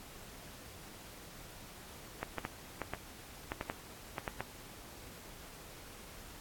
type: clicks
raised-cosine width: 0.5 ms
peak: -20 dBFS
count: 11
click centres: 2.23 / 2.383 / 2.451 / 2.817 / 2.936 / 3.519 / 3.611 / 3.699 / 4.182 / 4.278 / 4.406 s
effects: pink hiss -52 dBFS RMS until 6.4 s + AAC 64 kbps